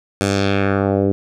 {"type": "tone with low-pass filter sweep", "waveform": "10% pulse", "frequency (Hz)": 98.7, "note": "G2", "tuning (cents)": 12, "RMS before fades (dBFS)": -17, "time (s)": [0.21, 1.12], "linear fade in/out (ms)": 0, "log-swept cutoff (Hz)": [9800, 370], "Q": 1.6, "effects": []}